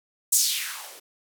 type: noise with band-pass filter sweep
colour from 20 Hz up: violet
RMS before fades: -26 dBFS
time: 0.32-1 s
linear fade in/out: 10 ms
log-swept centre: 8400 to 370 Hz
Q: 2.4
effects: none